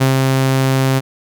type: tone with ADSR envelope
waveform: sawtooth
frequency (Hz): 133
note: C3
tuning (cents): +29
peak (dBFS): -6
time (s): 0-1.01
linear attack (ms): 16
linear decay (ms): 130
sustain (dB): -2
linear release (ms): 32
effects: none